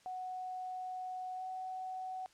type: tone with pitch glide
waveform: sine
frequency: 740 to 747.7 Hz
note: F#5 to F#5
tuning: 0 to +18 cents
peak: -39 dBFS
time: 0.06-2.26 s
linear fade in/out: 0 ms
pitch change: +18 cents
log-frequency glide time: 1.36-1.42 s
effects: white hiss -66 dBFS RMS until 2.33 s + low-pass 7000 Hz 12 dB/octave